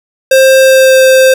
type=tone with pitch glide; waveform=square; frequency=529 to 523.5 Hz; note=C5 to C5; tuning=+19 to +1 cents; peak=-3 dBFS; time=0.31-1.34 s; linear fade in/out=5 ms; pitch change=-18 cents; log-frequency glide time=0.59-1.04 s; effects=none